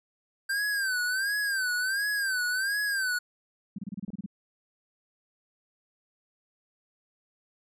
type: tone with vibrato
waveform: square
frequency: 1568 Hz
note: G6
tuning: in tune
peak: -27 dBFS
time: 0.49-3.19 s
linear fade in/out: 10 ms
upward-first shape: sine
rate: 1.4 Hz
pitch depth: 120 cents each way
type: tone bursts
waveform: sine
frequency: 197.7 Hz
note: G3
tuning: 15 cents sharp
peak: -32 dBFS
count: 10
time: 3.76-4.262 s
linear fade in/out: 5 ms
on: 25 ms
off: 28 ms
type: clicks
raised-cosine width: 2 ms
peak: -38 / -34 dBFS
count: 2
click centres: 4.081 / 4.103 s
effects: resampled to 32000 Hz